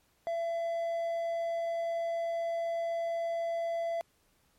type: tone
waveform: triangle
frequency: 672 Hz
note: E5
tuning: 33 cents sharp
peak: -28 dBFS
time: 0.27-4.01 s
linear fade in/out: 0 ms
effects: pink hiss -70 dBFS RMS until 4.58 s + MP3 64 kbps